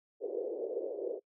white band-pass noise, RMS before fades -37 dBFS, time 0.2-1.2 s, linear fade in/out 50 ms, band 380 to 520 Hz, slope 48 dB/octave, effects noise-tail reverb RT60 0.1 s tail -25 dB re dry

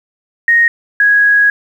sine tone pair in turn, 1864.7 / 1659.2 Hz, A#6 / G#6, 0 / -2 cents, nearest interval major second, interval 202 cents, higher first, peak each -6 dBFS, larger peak neither, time 0.48-0.68 / 1-1.5 s, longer second, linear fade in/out 2 ms, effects 7-bit

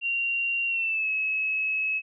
sine tone with pitch glide, 2761 to 2576 Hz, F7 to E7, -20 to -41 cents, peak -24 dBFS, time 0.01-2.02 s, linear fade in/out 50 ms, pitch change -121 cents, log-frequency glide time 0.67-1.09 s, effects none

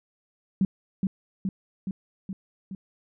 sine tone with echo, 191.7 Hz, G3, 38 cents flat, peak -18 dBFS, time 0.61-0.65 s, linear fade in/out 2 ms, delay 420 ms, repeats 5, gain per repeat -3 dB, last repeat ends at 2.75 s, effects none

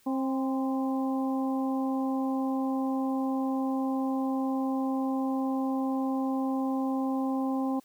harmonic tone with a mistuned harmonic, 265.8 Hz, C4, 27 cents sharp, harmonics 1 / 2 / 3 / 4, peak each -27 / -37 / -36 / -40 dBFS, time 0.06-7.8 s, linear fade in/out 10 ms, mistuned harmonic 4, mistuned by -41 cents, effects white hiss -63 dBFS RMS until 7.84 s

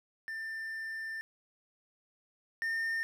triangle tone pair in turn, 1788 / 1815.1 Hz, A6 / A#6, +27 / -47 cents, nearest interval unison, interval 26 cents, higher second, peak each -35 / -29 dBFS, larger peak second, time 0.28-1.21 / 2.62-3.03 s, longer first, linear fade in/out 0 ms, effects none

